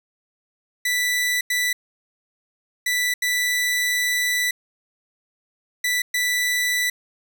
sawtooth tone bursts at uneven times, 1975.5 Hz, B6, in tune, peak -16 dBFS, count 6, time 0.85-1.41 / 1.5-1.73 / 2.86-3.14 / 3.22-4.51 / 5.84-6.02 / 6.14-6.9 s, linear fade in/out 5 ms, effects none

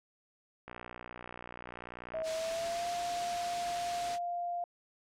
click train, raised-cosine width 0.5 ms, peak -29 dBFS, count 94, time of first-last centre 0.68-2.22 s, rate 60.4 Hz
sine tone with pitch glide, 641 to 699 Hz, E5 to F5, -49 to +1 cents, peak -33 dBFS, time 2.14-4.64 s, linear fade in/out 2 ms, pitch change +150 cents, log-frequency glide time 2.32-2.89 s
white noise, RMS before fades -39 dBFS, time 2.23-4.19 s, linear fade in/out 50 ms
effects low-pass 6000 Hz 12 dB/octave

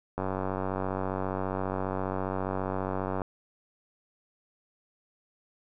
click train, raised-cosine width 1 ms, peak -17 dBFS, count 289, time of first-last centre 0.18-3.218 s, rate 94.8 Hz, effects none

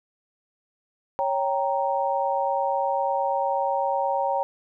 sine chord, G diminished, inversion second, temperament equal, 554.4 / 784 / 932.3 Hz, Db5 / G5 / Bb5, 0 / 0 / 0 cents, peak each -26 dBFS, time 1.19-4.43 s, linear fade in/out 0 ms, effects none

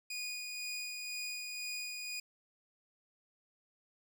20% pulse tone with tremolo, 2464 Hz, D#7, 17 cents flat, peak -33 dBFS, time 0.1-2.2 s, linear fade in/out 5 ms, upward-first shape sine, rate 2 Hz, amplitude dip 30%, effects none

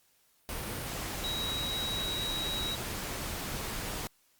sine tone in noise, 3842 Hz, B7, 48 cents flat, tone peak -33 dBFS, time 1.24-2.75 s, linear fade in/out 0 ms, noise pink, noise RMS -37 dBFS, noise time 0.49-4.07 s, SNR +1 dB, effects white hiss -68 dBFS RMS until 4.39 s + Opus 48 kbps

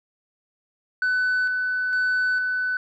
sine tone with tremolo, 1500 Hz, F#6, 23 cents sharp, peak -17 dBFS, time 1.02-2.77 s, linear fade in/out 2 ms, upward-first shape square, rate 1.1 Hz, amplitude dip 35%, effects tanh soft clip ceiling -18 dBFS

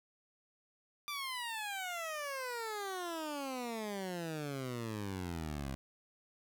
15% pulse exponential sweep, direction down, 1190 to 65.2 Hz, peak -32 dBFS, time 1.08-5.75 s, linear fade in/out 0 ms, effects none

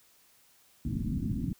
white low-pass noise, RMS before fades -32 dBFS, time 0.85-1.53 s, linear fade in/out 2 ms, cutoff 270 Hz, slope 48 dB/octave, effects white hiss -63 dBFS RMS until 1.59 s

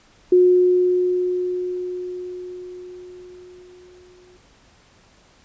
sine tone with exponential decay, 361.7 Hz, F#4, 39 cents flat, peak -9 dBFS, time 0.32-4.37 s, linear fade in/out 5 ms, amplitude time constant 880 ms, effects pink hiss -54 dBFS RMS until 5.44 s + resampled to 16000 Hz

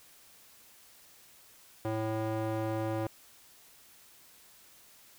square tone with band-pass filter, 110.2 Hz, A2, 3 cents sharp, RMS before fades -33 dBFS, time 1.85-3.07 s, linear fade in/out 0 ms, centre 530 Hz, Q 0.96, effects white hiss -58 dBFS RMS until 5.18 s

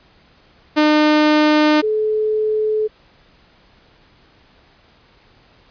sawtooth / sine tone pair in turn, 303.3 / 430.7 Hz, D#4 / A4, -44 / -37 cents, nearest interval tritone, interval 607 cents, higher second, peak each -7 / -15 dBFS, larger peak first, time 0.76-1.82 / 1.82-2.88 s, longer neither, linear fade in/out 20 ms, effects pink hiss -52 dBFS RMS until 5.7 s + resampled to 11025 Hz

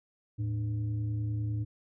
sine tone with frequency modulation, 110 Hz, A2, in tune, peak -29 dBFS, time 0.38-1.65 s, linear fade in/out 20 ms, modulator 190 Hz, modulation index 0.45, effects none

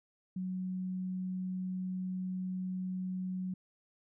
sine tone, 185 Hz, F#3, in tune, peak -34 dBFS, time 0.36-3.54 s, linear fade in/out 5 ms, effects none

